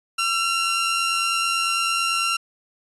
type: tone pair together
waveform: sawtooth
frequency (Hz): 1349 / 2787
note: E6 / F7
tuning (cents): +40 / -4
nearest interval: octave + minor second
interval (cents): 1256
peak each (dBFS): -19 / -20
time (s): 0.18-2.37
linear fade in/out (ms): 10
effects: resampled to 24000 Hz